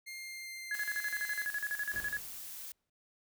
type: tone with pitch glide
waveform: sawtooth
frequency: 2116 to 2059 Hz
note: C7 to C7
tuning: +19 to -28 cents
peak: -39 dBFS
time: 0.06-1.46 s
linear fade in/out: 20 ms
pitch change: -47 cents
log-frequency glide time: 0.18-1.34 s
type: tone with tremolo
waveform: sine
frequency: 1680 Hz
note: G#6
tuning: 19 cents sharp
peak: -32 dBFS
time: 0.71-2.18 s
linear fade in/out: 2 ms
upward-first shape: square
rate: 12 Hz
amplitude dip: 80%
type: noise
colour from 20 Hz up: blue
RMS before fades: -45 dBFS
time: 0.74-2.72 s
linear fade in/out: 2 ms
type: noise with exponential decay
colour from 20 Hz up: pink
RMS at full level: -47 dBFS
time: 1.93-2.9 s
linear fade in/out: 5 ms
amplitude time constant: 210 ms
effects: none